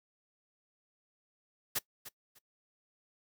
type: noise with echo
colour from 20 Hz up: white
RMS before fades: -32 dBFS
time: 1.75-1.79 s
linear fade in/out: 10 ms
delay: 300 ms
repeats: 2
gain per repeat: -14 dB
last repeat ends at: 2.39 s
effects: noise-tail reverb RT60 0.1 s tail -21 dB re dry